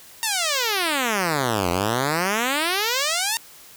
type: exponential two-way sweep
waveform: 5% pulse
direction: down then up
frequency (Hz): 932.3 to 84.5 to 932.3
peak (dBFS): -9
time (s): 0.23-3.37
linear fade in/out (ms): 0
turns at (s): 1.7
effects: white hiss -46 dBFS RMS until 3.76 s